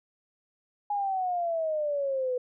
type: exponential sweep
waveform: sine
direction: down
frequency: 830.6 to 493.9 Hz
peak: -26 dBFS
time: 0.9-2.38 s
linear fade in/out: 5 ms
effects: none